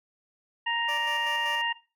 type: harmonic tone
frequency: 934 Hz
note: A#5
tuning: 3 cents sharp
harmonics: 1 / 2 / 3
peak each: -30 / -30 / -30 dBFS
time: 0.66-1.73 s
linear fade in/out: 10 ms
type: tone with tremolo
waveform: 15% pulse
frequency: 587.3 Hz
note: D5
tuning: in tune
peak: -29 dBFS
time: 0.88-1.62 s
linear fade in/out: 10 ms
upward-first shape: square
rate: 5.2 Hz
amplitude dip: 45%
effects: noise-tail reverb RT60 0.3 s tail -17 dB re dry